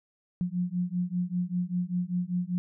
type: beating tone pair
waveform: sine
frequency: 175.9 / 181 Hz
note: F3 / F#3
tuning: +13 / -38 cents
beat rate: 5.1 Hz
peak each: -30 / -30 dBFS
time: 0.41-2.58 s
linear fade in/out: 0 ms
effects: none